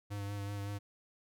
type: tone with vibrato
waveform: square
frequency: 101.1 Hz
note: G#2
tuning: 46 cents flat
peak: -38 dBFS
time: 0.1-0.79 s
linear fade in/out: 20 ms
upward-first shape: sine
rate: 5.3 Hz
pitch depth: 22 cents each way
effects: none